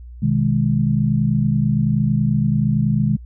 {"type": "chord", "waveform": "sine", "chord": "G# minor", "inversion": "first", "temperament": "equal with one note detuned", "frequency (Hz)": [126.5, 155.56, 207.7], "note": ["B2", "D#3", "G#3"], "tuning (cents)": [42, 0, 0], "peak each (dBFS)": -19, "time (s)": [0.22, 3.17], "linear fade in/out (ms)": 10, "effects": ["added 60 Hz sine -34 dBFS peak until 3.25 s"]}